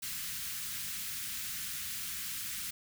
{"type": "band-stop noise", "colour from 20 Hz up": "white", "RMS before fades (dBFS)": -39, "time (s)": [0.02, 2.71], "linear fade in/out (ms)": 10, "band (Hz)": [220, 1400], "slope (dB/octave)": 24, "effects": []}